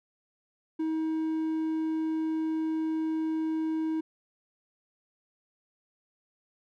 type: tone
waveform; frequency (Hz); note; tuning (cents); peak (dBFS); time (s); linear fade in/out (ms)
triangle; 317.8; D#4; +37; -25; 0.79-4.01; 10
effects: none